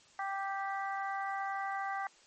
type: harmonic tone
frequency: 392 Hz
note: G4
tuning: in tune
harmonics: 2 / 3 / 4 / 5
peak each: -36 / -40 / -42 / -44 dBFS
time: 0.19-2.07 s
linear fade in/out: 2 ms
effects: white hiss -62 dBFS RMS until 2.26 s + MP3 32 kbps